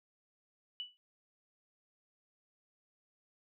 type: tone with exponential decay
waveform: sine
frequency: 2960 Hz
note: F#7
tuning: in tune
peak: -35 dBFS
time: 0.8-0.97 s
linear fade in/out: 0 ms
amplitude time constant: 36 ms
effects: none